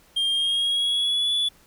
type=tone with pitch glide; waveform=triangle; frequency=3205 to 3435 Hz; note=G7 to A7; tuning=+38 to -42 cents; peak=-19 dBFS; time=0.16-1.49 s; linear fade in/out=10 ms; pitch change=+120 cents; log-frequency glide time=0.31-1.32 s; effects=pink hiss -56 dBFS RMS until 1.66 s